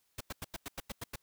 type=noise bursts; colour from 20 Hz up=pink; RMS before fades=-40 dBFS; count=9; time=0.18-1.159 s; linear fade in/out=5 ms; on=27 ms; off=92 ms; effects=white hiss -75 dBFS RMS until 1.22 s